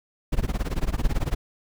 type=noise with tremolo; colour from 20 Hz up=brown; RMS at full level=-21 dBFS; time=0.32-1.35 s; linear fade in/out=10 ms; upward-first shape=sine; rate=18 Hz; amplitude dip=95%; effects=none